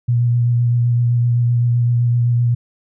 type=tone with vibrato; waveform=sine; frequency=120 Hz; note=B2; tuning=49 cents flat; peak=-12 dBFS; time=0.08-2.55 s; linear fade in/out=10 ms; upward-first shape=sine; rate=7.8 Hz; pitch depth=17 cents each way; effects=none